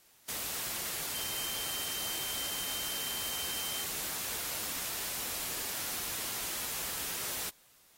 sine tone in noise, 3130 Hz, G7, 3 cents flat, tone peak -41 dBFS, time 1.14-3.84 s, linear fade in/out 10 ms, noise white, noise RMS -37 dBFS, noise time 0.28-7.5 s, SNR -7 dB, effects white hiss -63 dBFS RMS until 7.97 s + AAC 48 kbps

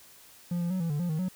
triangle tone with pitch steps, 174.5 / 172.3 / 186.1 / 167 / 146.6 / 175.3 / 156.5 / 184.5 Hz, F3 / F3 / F#3 / E3 / D3 / F3 / D#3 / F#3, -1 / -23 / +10 / +23 / -3 / +7 / +10 / -5 cents, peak -25 dBFS, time 0.51-1.286 s, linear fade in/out 5 ms, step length 97 ms, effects white hiss -54 dBFS RMS until 1.35 s

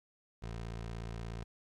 20% pulse tone, 56.8 Hz, A#1, 44 cents flat, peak -35 dBFS, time 0.42-1.44 s, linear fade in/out 10 ms, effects low-pass 7000 Hz 12 dB/octave + 12-bit

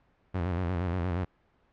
sawtooth tone with vibrato, 88.7 Hz, F2, 27 cents sharp, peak -24 dBFS, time 0.34-1.25 s, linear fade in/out 10 ms, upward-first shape square, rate 8.5 Hz, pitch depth 84 cents each way, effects pink hiss -67 dBFS RMS until 1.72 s + low-pass 2000 Hz 12 dB/octave

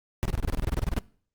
brown noise bursts, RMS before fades -25 dBFS, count 16, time 0.23-0.989 s, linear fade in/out 0 ms, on 24 ms, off 25 ms, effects noise-tail reverb RT60 0.5 s tail -22 dB re dry + Opus 48 kbps

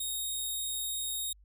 10% pulse tone, 3729 Hz, A#7, in tune, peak -25 dBFS, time 0-1.33 s, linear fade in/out 5 ms, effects added 50 Hz sine -56 dBFS peak until 1.44 s

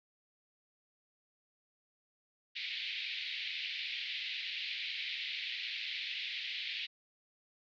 pink band-pass noise, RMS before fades -40 dBFS, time 2.55-6.87 s, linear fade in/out 20 ms, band 2100 to 4200 Hz, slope 48 dB/octave, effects none

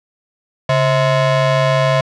30% pulse ring-modulated tone, 392 Hz, G4, in tune, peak -6 dBFS, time 0.69-2.01 s, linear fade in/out 5 ms, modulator 253 Hz, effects low-pass 4000 Hz 12 dB/octave

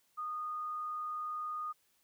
sine tone, 1231 Hz, D#6, 19 cents flat, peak -36 dBFS, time 0.17-1.73 s, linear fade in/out 20 ms, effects white hiss -73 dBFS RMS until 2.03 s

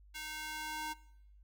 square tone with high-pass filter sweep, 308.5 Hz, D#4, 15 cents flat, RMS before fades -42 dBFS, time 0.14-0.94 s, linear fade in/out 20 ms, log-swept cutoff 2000 to 870 Hz, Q 1.2, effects noise-tail reverb RT60 0.8 s tail -21 dB re dry + added 50 Hz sine -57 dBFS peak until 1.43 s

